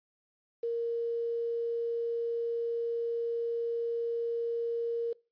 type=tone with quantisation; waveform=sine; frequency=466.2 Hz; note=A#4; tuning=in tune; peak=-29 dBFS; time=0.63-5.13 s; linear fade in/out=5 ms; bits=9; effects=noise-tail reverb RT60 0.3 s tail -23 dB re dry + resampled to 11025 Hz